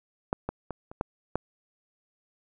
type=clicks; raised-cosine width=1 ms; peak=-12 / -16 / -20 / -28 / -13 / -12 dBFS; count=6; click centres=0.329 / 0.49 / 0.707 / 0.915 / 1.011 / 1.356 s; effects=none